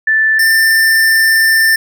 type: tone pair in turn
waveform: sine / square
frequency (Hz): 1760 / 1787.7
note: A6 / A6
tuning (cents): 0 / +27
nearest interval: unison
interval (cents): 27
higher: second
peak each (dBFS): -8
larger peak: neither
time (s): 0.07-0.39 / 0.39-1.76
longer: second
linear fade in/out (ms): 5
effects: none